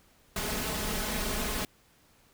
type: noise with comb filter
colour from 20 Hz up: pink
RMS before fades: -32 dBFS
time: 0.36-1.65 s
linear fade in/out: 2 ms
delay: 4.7 ms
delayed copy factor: +0.65
effects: pink hiss -63 dBFS RMS until 2.33 s